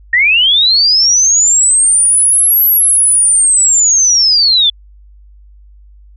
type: linear two-way sweep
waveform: sine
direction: up then down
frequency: 1832 to 11830 to 3421 Hz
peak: -6 dBFS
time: 0.13-4.7 s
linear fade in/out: 5 ms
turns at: 2.65 s
effects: added 50 Hz sine -37 dBFS peak until 6.16 s